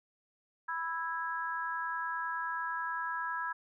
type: chord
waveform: sine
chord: E major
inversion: second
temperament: just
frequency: 988.9 / 1318.5 / 1648.1 Hz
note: B5 / E6 / G#6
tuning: +2 / 0 / -14 cents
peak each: -37 / -39 / -37 dBFS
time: 0.68-3.53 s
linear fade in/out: 10 ms
effects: none